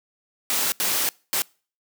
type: noise bursts at uneven times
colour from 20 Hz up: white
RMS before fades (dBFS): -23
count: 3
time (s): 0.5-0.72 / 0.8-1.09 / 1.33-1.42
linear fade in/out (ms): 0
effects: noise-tail reverb RT60 0.4 s tail -26 dB re dry + high-pass 200 Hz 12 dB/octave